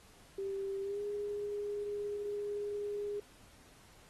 sine tone with pitch glide, 391.8 to 411.3 Hz, G4 to G#4, -1 to -17 cents, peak -35 dBFS, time 0.38-3.2 s, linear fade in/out 5 ms, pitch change +84 cents, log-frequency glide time 0.82-1.01 s, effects pink hiss -61 dBFS RMS until 4.09 s + AAC 32 kbps

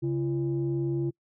sine tone pair together, 137.29 / 340 Hz, C#3 / F4, -16 / -46 cents, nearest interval octave + major third, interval 1570 cents, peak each -27 dBFS, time 0.02-1.11 s, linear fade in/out 20 ms, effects noise-tail reverb RT60 0.1 s tail -26 dB re dry + tanh soft clip ceiling -20 dBFS

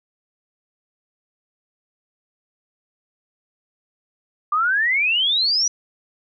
sine exponential sweep, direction up, 1174.7 to 5920 Hz, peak -16 dBFS, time 4.52-5.68 s, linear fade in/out 5 ms, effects none

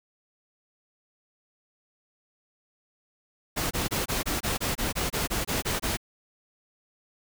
pink noise bursts, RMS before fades -28 dBFS, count 14, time 3.56-5.972 s, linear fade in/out 20 ms, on 150 ms, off 24 ms, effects none

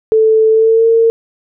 sine tone with pitch glide, 440 to 455.5 Hz, A4 to A#4, 0 to -40 cents, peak -6 dBFS, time 0.12-1.1 s, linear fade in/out 0 ms, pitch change +60 cents, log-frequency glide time 0.5-0.87 s, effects none

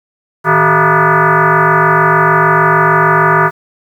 sine tone with frequency modulation, 111.2 Hz, A2, 19 cents sharp, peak -6 dBFS, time 0.44-3.51 s, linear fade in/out 50 ms, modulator 269 Hz, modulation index 5.7, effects 7-bit

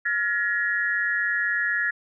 sine tone cluster, 1410 / 1692 / 1888 Hz, F6 / G#6 / A#6, +16 / +32 / +22 cents, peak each -31 / -24 / -26 dBFS, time 0.05-1.91 s, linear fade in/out 10 ms, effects none

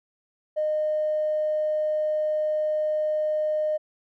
triangle tone with tanh clipping, 613 Hz, D#5, 26 cents flat, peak -22 dBFS, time 0.56-3.78 s, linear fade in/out 20 ms, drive 4 dB, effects none

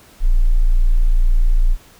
sine tone, 28.93 Hz, A#0, 12 cents flat, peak -9 dBFS, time 0.2-1.77 s, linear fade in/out 50 ms, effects pink hiss -47 dBFS RMS until 1.99 s

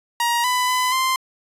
sawtooth tone with pitch steps, 945 / 998 / 1006 / 1044 Hz, A#5 / B5 / B5 / C6, +23 / +18 / +32 / -4 cents, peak -14 dBFS, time 0.2-1.16 s, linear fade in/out 2 ms, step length 240 ms, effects resampled to 32000 Hz

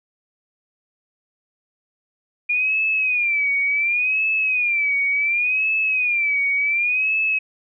sine tone with vibrato, 2417 Hz, D7, 49 cents sharp, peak -17 dBFS, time 2.49-7.39 s, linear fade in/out 10 ms, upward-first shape sine, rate 0.69 Hz, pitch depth 130 cents each way, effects none

